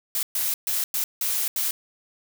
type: noise bursts at uneven times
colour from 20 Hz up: blue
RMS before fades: -25 dBFS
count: 6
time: 0.15-0.23 / 0.35-0.54 / 0.67-0.84 / 0.94-1.04 / 1.21-1.48 / 1.56-1.71 s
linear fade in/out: 2 ms
effects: none